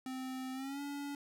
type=tone with pitch glide; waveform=square; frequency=259.6 to 284.7 Hz; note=C4 to C#4; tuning=-13 to +46 cents; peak=-40 dBFS; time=0.06-1.15 s; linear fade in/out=2 ms; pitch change=+159 cents; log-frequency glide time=0.53-0.81 s; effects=none